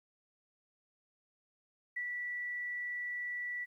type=tone with ADSR envelope; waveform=sine; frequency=1957 Hz; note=B6; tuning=16 cents flat; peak=-34 dBFS; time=1.96-3.66 s; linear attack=10 ms; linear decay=74 ms; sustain=-2 dB; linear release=29 ms; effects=12-bit